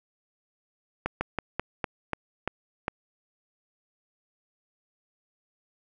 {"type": "slowing click train", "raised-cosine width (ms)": 0.5, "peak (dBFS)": -12, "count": 8, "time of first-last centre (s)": [1.06, 2.881], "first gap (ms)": 150, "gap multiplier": 1.18, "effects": []}